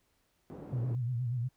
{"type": "band-pass noise", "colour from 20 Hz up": "pink", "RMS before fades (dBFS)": -45, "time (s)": [0.5, 0.95], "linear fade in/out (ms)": 0, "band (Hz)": [140, 450], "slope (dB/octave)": 12}
{"type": "tone with vibrato", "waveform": "sine", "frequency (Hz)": 122, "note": "B2", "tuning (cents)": -21, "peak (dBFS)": -30, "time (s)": [0.72, 1.49], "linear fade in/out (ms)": 20, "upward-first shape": "sine", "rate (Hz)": 8.4, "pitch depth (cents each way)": 93}
{"effects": ["pink hiss -74 dBFS RMS until 1.56 s"]}